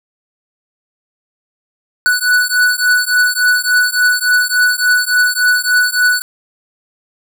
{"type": "beating tone pair", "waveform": "square", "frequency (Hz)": [1480, 1483.5], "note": ["F#6", "F#6"], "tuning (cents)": [0, 4], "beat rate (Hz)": 3.5, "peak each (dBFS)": -14, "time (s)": [2.06, 6.22], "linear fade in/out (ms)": 0, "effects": []}